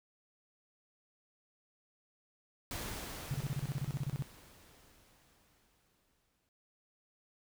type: noise with exponential decay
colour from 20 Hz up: pink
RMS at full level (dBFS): -40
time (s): 2.71-6.49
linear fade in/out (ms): 1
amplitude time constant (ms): 820
type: tone bursts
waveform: sine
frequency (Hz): 137.6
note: C#3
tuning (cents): -12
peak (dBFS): -32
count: 15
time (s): 3.31-4.223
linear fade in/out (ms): 0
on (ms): 31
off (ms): 32
effects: none